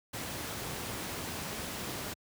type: noise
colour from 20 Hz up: pink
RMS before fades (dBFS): -38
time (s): 0.13-2.14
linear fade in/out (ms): 10
effects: high-pass 80 Hz 12 dB/octave